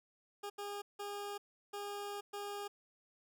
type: tone bursts at uneven times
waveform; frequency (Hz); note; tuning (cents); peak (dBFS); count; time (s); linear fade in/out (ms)
20% pulse; 407.3; G#4; -34; -36; 5; 0.43-0.5 / 0.58-0.82 / 0.99-1.38 / 1.73-2.21 / 2.33-2.68; 10
effects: none